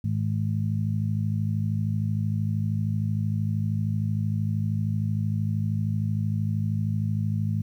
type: harmonic tone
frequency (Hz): 53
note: G#1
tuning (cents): +36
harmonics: 2 / 3 / 4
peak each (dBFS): -25 / -29 / -31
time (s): 0.04-7.62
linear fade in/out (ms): 5
effects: 10-bit

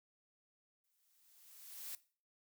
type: noise with exponential growth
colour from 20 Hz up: blue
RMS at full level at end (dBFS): -44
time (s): 0.84-1.95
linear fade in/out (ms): 1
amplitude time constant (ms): 240
effects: noise-tail reverb RT60 0.4 s tail -18 dB re dry

